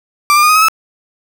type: tone with pitch steps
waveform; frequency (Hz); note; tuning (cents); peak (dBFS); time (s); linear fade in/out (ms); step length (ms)
35% pulse; 1174.7 / 1199.4 / 1224.6 / 1250.3 / 1276.6 / 1303.4; D6 / D6 / D#6 / D#6 / D#6 / E6; 0 / +36 / -28 / +8 / +44 / -20; -5; 0.3-0.684; 0; 64
effects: none